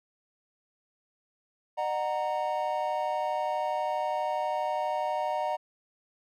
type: chord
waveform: triangle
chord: D# minor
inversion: none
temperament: equal with one note detuned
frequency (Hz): 607.7 / 740 / 932.3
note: D#5 / F#5 / A#5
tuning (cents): -41 / 0 / 0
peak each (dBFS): -30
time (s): 1.77-5.57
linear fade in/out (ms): 20
effects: none